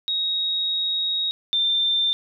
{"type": "tone pair in turn", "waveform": "sine", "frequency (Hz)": [3776, 3581], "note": ["A#7", "A7"], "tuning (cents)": [22, 30], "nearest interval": "minor second", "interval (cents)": 92, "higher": "first", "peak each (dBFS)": [-21, -18], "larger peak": "second", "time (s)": [[0.08, 1.31], [1.53, 2.13]], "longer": "first", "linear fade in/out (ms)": 0, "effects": []}